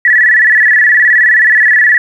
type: tone with vibrato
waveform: sine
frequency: 1828 Hz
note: A#6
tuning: 34 cents flat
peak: -4 dBFS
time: 0.05-1.98 s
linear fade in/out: 2 ms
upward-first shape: square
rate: 19 Hz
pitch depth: 91 cents each way
effects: 7-bit